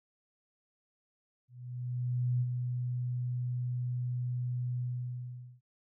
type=tone with ADSR envelope; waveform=sine; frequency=123.7 Hz; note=B2; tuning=3 cents sharp; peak=-26 dBFS; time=1.48-5.61 s; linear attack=930 ms; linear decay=45 ms; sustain=-5 dB; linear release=810 ms; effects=none